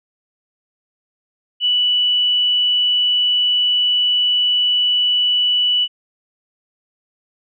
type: tone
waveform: sine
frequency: 2960 Hz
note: F#7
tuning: in tune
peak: -13 dBFS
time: 1.6-5.88 s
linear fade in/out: 50 ms
effects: none